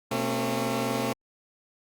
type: tone cluster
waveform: 15% pulse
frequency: 124.9 / 226.1 / 271 Hz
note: B2 / A3 / C#4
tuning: +20 / +47 / -39 cents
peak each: -26 / -23 / -24 dBFS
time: 0.11-1.13 s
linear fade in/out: 5 ms
effects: Opus 48 kbps